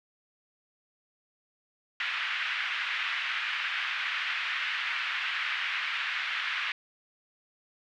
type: band-pass noise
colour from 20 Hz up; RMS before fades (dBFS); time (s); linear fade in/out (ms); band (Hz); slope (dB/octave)
pink; -32; 2-6.72; 2; 1500 to 3000; 24
effects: none